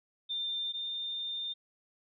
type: tone pair in turn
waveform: sine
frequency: 3594 / 3612 Hz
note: A7 / A7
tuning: +36 / +45 cents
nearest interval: unison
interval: 9 cents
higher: second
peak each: -32 / -34 dBFS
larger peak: first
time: 0.29-0.73 / 0.73-1.54 s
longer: second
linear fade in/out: 20 ms
effects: none